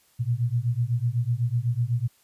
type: beating tone pair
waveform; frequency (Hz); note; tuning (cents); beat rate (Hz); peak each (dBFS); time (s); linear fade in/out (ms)
sine; 115.8 / 123.8; A#2 / B2; -11 / +5; 8; -25; 0.19-2.08; 20
effects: white hiss -62 dBFS RMS until 2.23 s + resampled to 32000 Hz